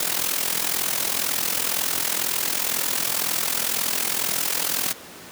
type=noise with amplitude modulation; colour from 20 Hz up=white; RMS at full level=-21 dBFS; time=0-4.93 s; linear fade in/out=5 ms; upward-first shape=sine; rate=42 Hz; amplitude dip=75%; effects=pink hiss -41 dBFS RMS until 5.31 s + high-pass 150 Hz 12 dB/octave